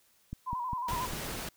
click train, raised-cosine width 5 ms, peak -25 dBFS, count 5, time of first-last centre 0.33-1.135 s, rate 4.97 Hz
sine tone with vibrato, 987.8 Hz, B5, in tune, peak -32 dBFS, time 0.46-1.07 s, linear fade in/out 20 ms, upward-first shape square, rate 11 Hz, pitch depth 56 cents each way
pink noise, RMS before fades -38 dBFS, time 0.88-1.49 s, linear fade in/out 5 ms
effects white hiss -67 dBFS RMS until 1.56 s

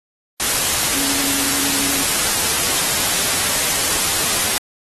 sine tone in noise, 277.2 Hz, C#4, in tune, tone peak -28 dBFS, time 0.95-2.02 s, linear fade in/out 0 ms, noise white, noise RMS -18 dBFS, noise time 0.4-4.58 s, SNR -13 dB, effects AAC 32 kbps

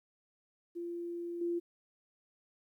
sine tone with level steps, 344.2 Hz, F4, 25 cents flat, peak -37 / -31 dBFS, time 0.75-1.6 s, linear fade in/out 20 ms, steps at 1.41 s, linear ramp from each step 5 ms, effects 12-bit

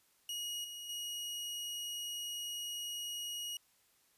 sawtooth tone with level steps, 2890 Hz, F#7, 41 cents flat, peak -35 / -41 / -36 dBFS, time 0.29-3.57 s, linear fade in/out 2 ms, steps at 0.64 / 0.89 s, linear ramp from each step 5 ms, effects white hiss -71 dBFS RMS until 4.17 s + resampled to 32000 Hz

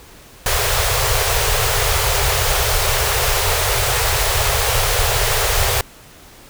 pink band-stop noise, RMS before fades -17 dBFS, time 0.46-5.81 s, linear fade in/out 2 ms, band 130 to 390 Hz, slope 96 dB/octave, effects pink hiss -43 dBFS RMS until 6.49 s

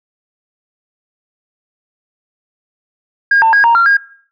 sine tone with pitch steps, 1623 / 898 / 1638 / 932 / 1378 / 1624 Hz, G#6 / A5 / G#6 / A#5 / F6 / G#6, -40 / +35 / -24 / -1 / -24 / -39 cents, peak -5 dBFS, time 3.31-3.97 s, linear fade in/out 5 ms, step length 110 ms, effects noise-tail reverb RT60 0.5 s tail -19 dB re dry + tanh soft clip ceiling -3 dBFS

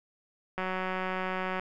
click train, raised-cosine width 0.5 ms, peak -18 dBFS, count 190, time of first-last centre 0.58-1.596 s, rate 186 Hz, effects none

